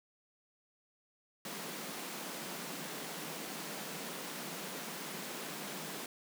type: high-pass noise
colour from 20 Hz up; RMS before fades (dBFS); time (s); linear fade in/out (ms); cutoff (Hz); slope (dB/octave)
pink; -43; 1.45-6.06; 2; 150; 96
effects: none